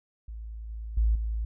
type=tone with level steps; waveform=sine; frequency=55 Hz; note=A1; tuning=in tune; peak=-36 / -34 / -20 / -27 dBFS; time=0.28-1.45 s; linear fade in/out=5 ms; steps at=0.69 / 0.97 / 1.15 s; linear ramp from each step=5 ms; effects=none